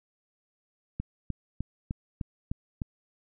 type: click train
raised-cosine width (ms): 5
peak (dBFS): -19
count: 7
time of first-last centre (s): 1-2.818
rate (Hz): 3.3
effects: none